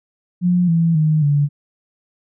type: tone with pitch steps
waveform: sine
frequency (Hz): 178 / 166.08 / 154.96 / 144.58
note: F3 / E3 / D#3 / D3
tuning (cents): +33 / +13 / -7 / -27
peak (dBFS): -12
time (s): 0.41-1.49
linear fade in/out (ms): 50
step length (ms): 270
effects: none